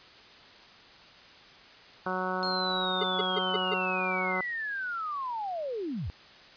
harmonic tone, 185 Hz, F#3, in tune, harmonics 1 / 2 / 3 / 4 / 5 / 6 / 7 / 8, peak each -37 / -37 / -37 / -37 / -37 / -37 / -37 / -37 dBFS, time 2.06-4.41 s, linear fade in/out 2 ms
sine linear sweep, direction down, 4274 to 58.27 Hz, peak -31 dBFS, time 2.43-6.1 s, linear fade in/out 0 ms
square tone bursts, 415.3 Hz, G#4, in tune, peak -28 dBFS, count 5, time 3.01-3.74 s, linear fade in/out 5 ms, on 26 ms, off 150 ms
effects white hiss -52 dBFS RMS until 6.56 s + resampled to 11025 Hz

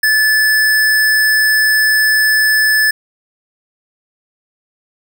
square tone, 1736 Hz, A6, 24 cents flat, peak -10 dBFS, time 0.03-2.91 s, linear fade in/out 5 ms, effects none

